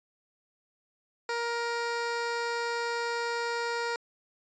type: tone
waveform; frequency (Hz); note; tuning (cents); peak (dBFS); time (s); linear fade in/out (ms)
15% pulse; 470; A#4; +14; -23; 1.29-3.96; 2
effects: resampled to 16000 Hz